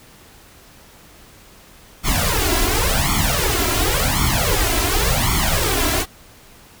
pink noise with flanger, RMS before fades -18 dBFS, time 2.03-6.06 s, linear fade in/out 50 ms, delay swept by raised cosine 0.9 to 3 ms, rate 0.91 Hz, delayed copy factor +1, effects pink hiss -46 dBFS RMS until 6.8 s

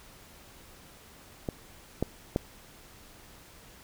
clicks, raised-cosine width 2 ms, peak -17 / -13 / -12 dBFS, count 3, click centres 1.488 / 2.026 / 2.361 s, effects pink hiss -53 dBFS RMS until 3.83 s

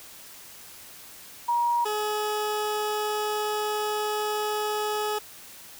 sine / 20% pulse tone pair in turn, 950 / 423.2 Hz, A#5 / G#4, +33 / +33 cents, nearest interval octave + major second, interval 1400 cents, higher first, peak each -21 dBFS, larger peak neither, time 1.48-1.85 / 1.85-5.19 s, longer second, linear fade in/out 10 ms, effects white hiss -46 dBFS RMS until 5.79 s

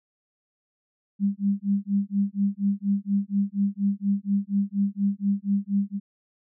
sine tone with tremolo, 199.7 Hz, G3, 32 cents sharp, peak -18 dBFS, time 1.19-6 s, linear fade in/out 50 ms, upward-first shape sine, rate 4.2 Hz, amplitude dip 100%, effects none

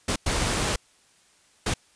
pink noise bursts at uneven times, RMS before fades -25 dBFS, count 3, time 0.08-0.16 / 0.26-0.76 / 1.66-1.74 s, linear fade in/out 5 ms, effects white hiss -60 dBFS RMS until 1.95 s + resampled to 22050 Hz

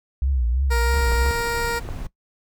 sine tone with vibrato, 63.2 Hz, B1, 41 cents sharp, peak -18 dBFS, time 0.22-1.31 s, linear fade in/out 0 ms, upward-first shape triangle, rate 3 Hz, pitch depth 180 cents each way
15% pulse tone, 468.9 Hz, A#4, 10 cents sharp, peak -16 dBFS, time 0.7-1.8 s, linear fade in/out 20 ms
brown noise, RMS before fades -31 dBFS, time 0.93-2.07 s, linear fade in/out 5 ms
clicks, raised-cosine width 1 ms, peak -19 dBFS, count 3, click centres 1.12 / 1.263 / 1.889 s
effects noise-tail reverb RT60 0.1 s tail -19 dB re dry

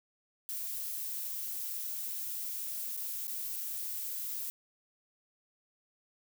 violet noise with dropouts, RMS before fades -38 dBFS, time 0.49-4.5 s, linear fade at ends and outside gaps 0 ms, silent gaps 2.966-2.974 / 3.27-3.279 s, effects none

